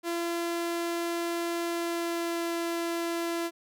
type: tone with pitch glide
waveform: sawtooth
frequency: 340.5 to 338 Hz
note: F4 to E4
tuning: -44 to +43 cents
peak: -25 dBFS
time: 0.03-3.51 s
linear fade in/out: 50 ms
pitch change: -13 cents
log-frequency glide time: 1.66-2.51 s
effects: none